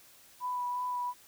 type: tone with vibrato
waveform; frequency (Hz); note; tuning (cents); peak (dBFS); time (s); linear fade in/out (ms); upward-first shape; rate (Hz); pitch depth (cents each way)
sine; 987.8; B5; 0; -31; 0.4-1.14; 50; sine; 2.8; 14
effects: white hiss -58 dBFS RMS until 1.27 s